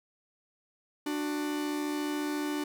45% pulse tone pair together, 295.8 / 370 Hz, D4 / F#4, +13 / 0 cents, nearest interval major third, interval 387 cents, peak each -31 / -38 dBFS, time 1.06-2.64 s, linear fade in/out 5 ms, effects none

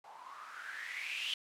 violet noise with low-pass filter sweep, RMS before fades -43 dBFS, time 0.04-1.34 s, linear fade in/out 2 ms, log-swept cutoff 820 to 3100 Hz, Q 8, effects none

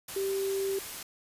sine tone in noise, 390 Hz, G4, 9 cents flat, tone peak -28 dBFS, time 0.16-0.79 s, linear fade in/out 5 ms, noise white, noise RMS -40 dBFS, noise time 0.08-1.03 s, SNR +9 dB, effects resampled to 32000 Hz

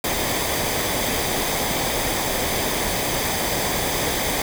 pink noise with comb filter, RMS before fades -23 dBFS, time 0.04-4.42 s, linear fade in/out 2 ms, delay 0.72 ms, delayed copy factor -0.5, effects none

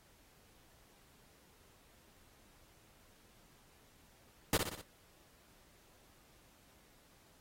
pink noise with echo, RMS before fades -31 dBFS, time 4.53-4.57 s, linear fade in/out 2 ms, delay 61 ms, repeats 4, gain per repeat -5 dB, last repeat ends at 4.814 s, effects pink hiss -66 dBFS RMS until 7.4 s + AAC 48 kbps

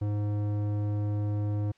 square tone with low-pass filter, 103.83 Hz, G#2, in tune, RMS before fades -29 dBFS, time 0.01-1.72 s, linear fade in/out 10 ms, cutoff 560 Hz, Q 0.59, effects white hiss -66 dBFS RMS until 1.77 s + low-pass 4000 Hz 12 dB/octave

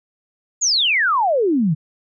sine exponential sweep, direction down, 7070 to 144.3 Hz, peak -14 dBFS, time 0.61-1.75 s, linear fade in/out 20 ms, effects none

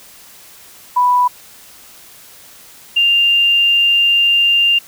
sine tone pair in turn, 987.8 / 2794 Hz, B5 / F7, 0 / 0 cents, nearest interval octave + tritone, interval 1800 cents, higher second, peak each -9 dBFS, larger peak neither, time 0.96-1.28 / 2.96-4.79 s, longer second, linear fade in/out 10 ms, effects white hiss -41 dBFS RMS until 4.87 s

